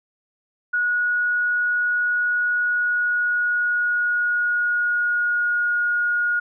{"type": "tone with pitch glide", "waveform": "sine", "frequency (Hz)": [1456, 1437.6], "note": ["F#6", "F6"], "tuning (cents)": [-28, 50], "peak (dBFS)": -18, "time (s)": [0.73, 6.4], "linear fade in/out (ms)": 10, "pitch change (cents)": -22, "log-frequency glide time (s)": [2.63, 5.75], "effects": []}